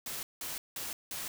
white noise bursts, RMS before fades -39 dBFS, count 4, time 0.06-1.28 s, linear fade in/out 2 ms, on 170 ms, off 180 ms, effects none

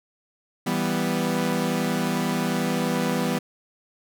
sawtooth chord, E minor, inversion none, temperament equal, 164.81 / 196 / 246.9 Hz, E3 / G3 / B3, 0 / 0 / 0 cents, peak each -24 / -23 / -22 dBFS, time 0.66-3.39 s, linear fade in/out 10 ms, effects none

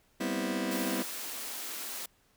sawtooth chord, C major seventh, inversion second, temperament just, 196.22 / 245.3 / 261.6 / 327 Hz, G3 / B3 / C4 / E4, +2 / -12 / 0 / -14 cents, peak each -32 dBFS, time 0.2-1.03 s, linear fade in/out 10 ms
white high-pass noise, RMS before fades -39 dBFS, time 0.71-2.06 s, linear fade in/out 5 ms, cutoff 210 Hz, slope 96 dB/octave
effects pink hiss -68 dBFS RMS until 2.36 s

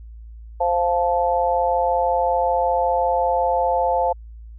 sine chord, F major, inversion second, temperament just, 523.8 / 698.5 / 873.1 Hz, C5 / F5 / A5, +2 / 0 / -14 cents, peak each -21 dBFS, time 0.6-4.13 s, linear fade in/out 10 ms, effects added 56 Hz sine -36 dBFS peak until 4.58 s

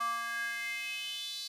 square tone with high-pass filter sweep, 233.1 Hz, A#3, in tune, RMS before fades -37 dBFS, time 0-1.48 s, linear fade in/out 10 ms, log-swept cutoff 1100 to 4300 Hz, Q 5.7, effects resampled to 32000 Hz

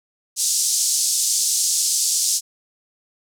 white band-pass noise, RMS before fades -20 dBFS, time 0.36-2.41 s, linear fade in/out 50 ms, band 5000 to 8800 Hz, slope 24 dB/octave, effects none

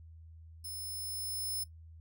5% pulse tone with level ramp, 5240 Hz, E8, 11 cents flat, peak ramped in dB -35 to -28 dBFS, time 0.64-1.64 s, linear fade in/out 10 ms, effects noise-tail reverb RT60 0.1 s tail -17 dB re dry + added 81 Hz sine -50 dBFS peak until 2 s

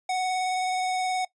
square tone with vibrato, 741 Hz, F#5, 2 cents sharp, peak -25 dBFS, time 0.09-1.25 s, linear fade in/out 5 ms, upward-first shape triangle, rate 19 Hz, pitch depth 16 cents each way, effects noise-tail reverb RT60 0.1 s tail -19 dB re dry + resampled to 22050 Hz

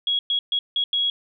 sine tone bursts at uneven times, 3322 Hz, G#7, in tune, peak -19 dBFS, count 5, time 0.07-0.19 / 0.3-0.39 / 0.52-0.59 / 0.76-0.84 / 0.93-1.1 s, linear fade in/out 2 ms, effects none

